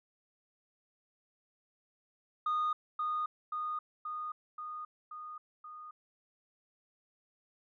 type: tone with echo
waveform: sine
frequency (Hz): 1231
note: D#6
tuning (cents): -19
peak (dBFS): -27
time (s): 2.46-2.73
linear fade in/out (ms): 5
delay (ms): 530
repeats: 6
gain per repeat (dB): -3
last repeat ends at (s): 5.91
effects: tanh soft clip ceiling -27 dBFS